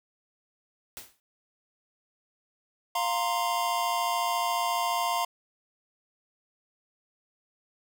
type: noise with exponential decay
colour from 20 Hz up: white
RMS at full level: -38 dBFS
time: 0.97-1.2 s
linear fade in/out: 0 ms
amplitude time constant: 49 ms
type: chord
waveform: square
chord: F suspended fourth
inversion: none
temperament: equal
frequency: 698.5 / 932.3 / 1046.5 Hz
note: F5 / Bb5 / C6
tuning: 0 / 0 / 0 cents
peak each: -31 dBFS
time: 2.95-5.25 s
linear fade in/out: 5 ms
effects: none